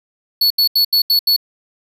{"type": "tone bursts", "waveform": "square", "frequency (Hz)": 4415, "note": "C#8", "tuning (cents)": -8, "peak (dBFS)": -11, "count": 6, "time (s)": [0.41, 1.364], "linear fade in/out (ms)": 5, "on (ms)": 94, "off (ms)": 78, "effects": []}